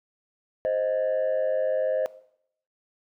sine tone pair together, 523.3 / 623.9 Hz, C5 / D#5, 0 / +5 cents, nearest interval minor third, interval 305 cents, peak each -23 dBFS, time 0.65-2.06 s, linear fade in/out 0 ms, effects noise-tail reverb RT60 0.7 s tail -20 dB re dry + tanh soft clip ceiling -19 dBFS

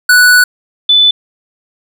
square / sine tone pair in turn, 1480 / 3497 Hz, F#6 / A7, 0 / -11 cents, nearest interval octave + minor third, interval 1489 cents, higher second, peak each -4 dBFS, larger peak neither, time 0.09-0.44 / 0.89-1.11 s, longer first, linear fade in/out 5 ms, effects none

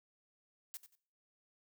blue noise with echo, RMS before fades -45 dBFS, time 0.74-0.77 s, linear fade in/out 0 ms, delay 91 ms, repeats 2, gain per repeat -12 dB, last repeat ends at 0.952 s, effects noise-tail reverb RT60 0.5 s tail -20 dB re dry

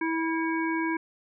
harmonic tone with a mistuned harmonic, 325.6 Hz, E4, 21 cents flat, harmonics 1 / 3 / 5 / 7, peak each -27 / -32 / -34 / -35 dBFS, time 0.01-0.97 s, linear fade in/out 5 ms, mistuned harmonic 7, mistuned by -25 cents, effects none

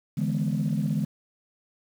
sine chord, E dominant seventh, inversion third, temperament equal with one note detuned, 146.83 / 162.92 / 207.7 / 246.9 Hz, D3 / E3 / G#3 / B3, 0 / -20 / 0 / 0 cents, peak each -27 / -28 / -27 / -32 dBFS, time 0.17-1.05 s, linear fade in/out 10 ms, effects tanh soft clip ceiling -17 dBFS + 8-bit

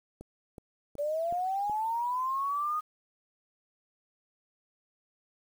click train, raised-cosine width 2 ms, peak -31 dBFS, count 5, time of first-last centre 0.21-1.697 s, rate 2.69 Hz
sine linear sweep, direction up, 570 to 1244.5 Hz, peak -28 dBFS, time 0.98-2.81 s, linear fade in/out 20 ms
effects 9-bit

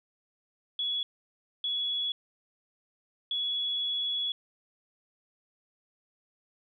sine tone bursts at uneven times, 3378 Hz, G#7, 29 cents sharp, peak -28 dBFS, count 3, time 0.79-1.03 / 1.64-2.12 / 3.31-4.32 s, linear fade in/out 2 ms, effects none

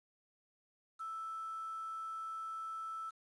sine tone with quantisation, 1318.5 Hz, E6, in tune, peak -40 dBFS, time 0.99-3.11 s, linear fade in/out 20 ms, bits 10, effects resampled to 24000 Hz

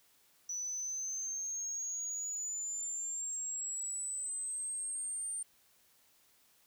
sine exponential sweep, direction up, 5920 to 8910 Hz, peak -35 dBFS, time 0.49-5.43 s, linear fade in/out 5 ms, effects tanh soft clip ceiling -32 dBFS + white hiss -68 dBFS RMS until 6.66 s

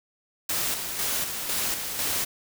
white noise with tremolo, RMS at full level -27 dBFS, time 0.49-2.25 s, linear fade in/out 5 ms, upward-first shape square, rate 2 Hz, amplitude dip 45%, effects none

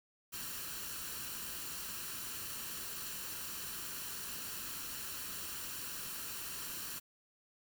white noise with comb filter, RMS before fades -43 dBFS, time 0.32-7 s, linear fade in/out 20 ms, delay 0.7 ms, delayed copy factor +0.55, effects none

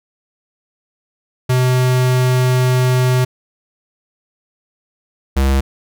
square tone pair in turn, 127.1 / 67.47 Hz, C3 / C#2, -50 / -46 cents, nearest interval major seventh, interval 1096 cents, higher first, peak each -12 / -12 dBFS, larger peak neither, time 1.49-3.25 / 5.36-5.61 s, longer first, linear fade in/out 10 ms, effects none

